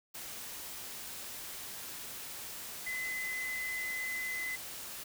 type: tone in noise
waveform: sine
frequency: 2027 Hz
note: B6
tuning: 45 cents sharp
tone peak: -35 dBFS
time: 2.86-4.56 s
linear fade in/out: 10 ms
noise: white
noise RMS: -44 dBFS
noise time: 0.14-5.04 s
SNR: +6 dB
effects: none